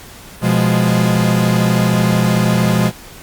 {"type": "chord", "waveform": "45% pulse", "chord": "F diminished", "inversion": "second", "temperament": "equal", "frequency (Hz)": [123.47, 174.61, 207.7], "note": ["Cb3", "F3", "Ab3"], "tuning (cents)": [0, 0, 0], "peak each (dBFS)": -16, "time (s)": [0.41, 2.92], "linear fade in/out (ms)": 50, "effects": ["pink hiss -37 dBFS RMS until 3.22 s", "Opus 48 kbps"]}